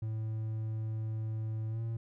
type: tone with pitch glide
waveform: triangle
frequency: 110 to 113.94 Hz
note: A2 to A#2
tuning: 0 to -39 cents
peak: -31 dBFS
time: 0.02-1.97 s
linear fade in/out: 5 ms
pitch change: +61 cents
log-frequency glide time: 1.69-1.8 s
effects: none